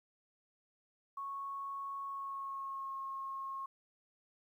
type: tone with pitch glide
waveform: sine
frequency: 1104 to 1081.9 Hz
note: C#6 to C#6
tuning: -7 to -42 cents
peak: -39 dBFS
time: 1.17-3.66 s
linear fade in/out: 5 ms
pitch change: -35 cents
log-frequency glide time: 2.05-2.94 s
effects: 12-bit